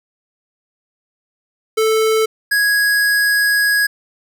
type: tone pair in turn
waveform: square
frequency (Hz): 440 / 1661.2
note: A4 / G#6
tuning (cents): 0 / 0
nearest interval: octave + major seventh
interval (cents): 2300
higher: second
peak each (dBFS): -13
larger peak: neither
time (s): 1.77-2.26 / 2.51-3.87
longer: second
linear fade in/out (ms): 10
effects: none